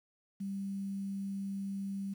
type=tone with quantisation; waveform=sine; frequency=196.5 Hz; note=G3; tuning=4 cents sharp; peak=-35 dBFS; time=0.4-2.14 s; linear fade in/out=10 ms; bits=10; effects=none